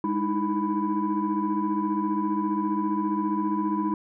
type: tone cluster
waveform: sine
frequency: 204.9 / 306.5 / 321.4 / 992 Hz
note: G#3 / D#4 / E4 / B5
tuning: -23 / -26 / -44 / +7 cents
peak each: -28 dBFS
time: 0.04-3.94 s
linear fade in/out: 2 ms
effects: tanh soft clip ceiling -16 dBFS